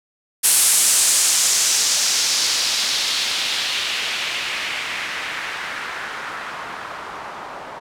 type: noise with low-pass filter sweep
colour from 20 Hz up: blue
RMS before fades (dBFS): -21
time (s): 0.43-7.8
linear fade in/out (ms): 20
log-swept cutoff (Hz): 10000 to 880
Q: 1.6
effects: none